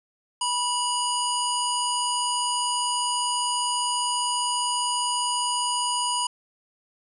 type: harmonic tone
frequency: 975 Hz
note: B5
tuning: 23 cents flat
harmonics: 1 / 3 / 5 / 7 / 9 / 10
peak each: -26 / -29 / -33 / -34 / -31 / -37 dBFS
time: 0.41-6.27 s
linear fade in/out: 5 ms
effects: none